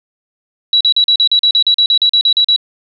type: tone bursts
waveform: sine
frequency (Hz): 3909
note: B7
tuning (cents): -19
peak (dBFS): -7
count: 16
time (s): 0.73-2.562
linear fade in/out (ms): 2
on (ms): 77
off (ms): 40
effects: none